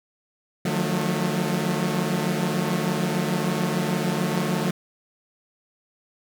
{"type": "tone cluster", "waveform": "sawtooth", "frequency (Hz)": [152.3, 177, 183.7, 220.2], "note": ["D#3", "F3", "F#3", "A3"], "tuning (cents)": [-37, 23, -12, 2], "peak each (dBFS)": -24, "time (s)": [0.65, 4.71], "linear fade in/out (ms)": 5, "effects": []}